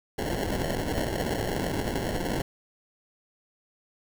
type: noise with sample-and-hold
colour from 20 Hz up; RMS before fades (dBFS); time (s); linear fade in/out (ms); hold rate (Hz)
violet; -29; 0.18-2.42; 5; 1225
effects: none